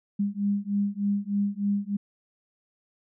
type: beating tone pair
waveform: sine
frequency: 200.5 / 203.8 Hz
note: G3 / G#3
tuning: +39 / -32 cents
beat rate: 3.3 Hz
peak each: -27 / -27 dBFS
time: 0.19-1.97 s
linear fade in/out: 10 ms
effects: none